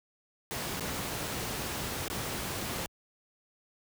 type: noise with dropouts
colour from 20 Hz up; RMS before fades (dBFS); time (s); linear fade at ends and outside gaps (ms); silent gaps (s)
pink; -35; 0.51-2.86; 0; 0.797-0.807 / 2.081-2.1
effects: high-pass 60 Hz 12 dB/octave